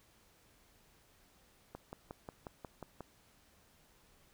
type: click train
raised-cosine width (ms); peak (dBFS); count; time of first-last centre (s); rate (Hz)
1; -30; 8; 1.75-3.007; 5.57
effects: pink hiss -67 dBFS RMS until 4.33 s

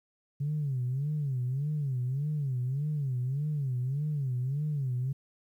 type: tone with vibrato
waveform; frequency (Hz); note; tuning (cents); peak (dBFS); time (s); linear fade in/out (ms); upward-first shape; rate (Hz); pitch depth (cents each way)
sine; 137.4; C#3; -15; -27; 0.4-5.13; 10; sine; 1.7; 180
effects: tanh soft clip ceiling -24 dBFS + 11-bit

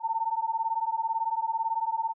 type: beating tone pair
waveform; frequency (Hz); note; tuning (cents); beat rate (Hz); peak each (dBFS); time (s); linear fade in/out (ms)
sine; 891 / 909; A5 / A#5; +22 / -44; 18; -29; 0-2.14; 50
effects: none

